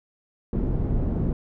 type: low-pass noise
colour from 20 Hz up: pink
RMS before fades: -24 dBFS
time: 0.53-1.33 s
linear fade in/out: 2 ms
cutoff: 290 Hz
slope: 12 dB/octave
effects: none